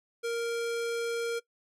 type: tone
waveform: square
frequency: 466.2 Hz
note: A#4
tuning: in tune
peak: -30 dBFS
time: 0.23-1.4 s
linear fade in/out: 20 ms
effects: noise-tail reverb RT60 0.1 s tail -20 dB re dry + low-pass 11000 Hz 12 dB/octave